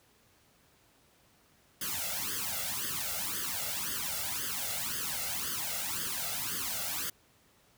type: noise with flanger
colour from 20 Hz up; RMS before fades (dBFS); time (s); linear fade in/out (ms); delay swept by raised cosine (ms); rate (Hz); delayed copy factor
white; -35; 1.81-7.1; 5; 0.61 to 1.48; 1.9; +1
effects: pink hiss -65 dBFS RMS until 7.77 s + high-pass 60 Hz 12 dB/octave